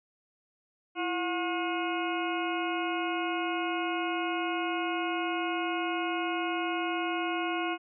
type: harmonic tone with a mistuned harmonic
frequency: 360 Hz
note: F#4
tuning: 47 cents flat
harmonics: 1 / 2 / 3 / 4 / 6 / 7 / 8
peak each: -32 / -35 / -37 / -38 / -40 / -40 / -41 dBFS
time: 0.95-7.78 s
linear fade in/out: 50 ms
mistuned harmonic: 1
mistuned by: -120 cents
effects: none